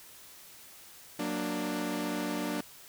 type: chord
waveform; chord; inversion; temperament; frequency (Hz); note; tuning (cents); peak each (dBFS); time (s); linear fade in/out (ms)
sawtooth; Gb augmented; none; equal with one note detuned; 185 / 233.1 / 295.5; Gb3 / Bb3 / D4; 0 / 0 / +11; -34 / -33 / -30; 1.19-2.61; 5
effects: white hiss -52 dBFS RMS until 2.88 s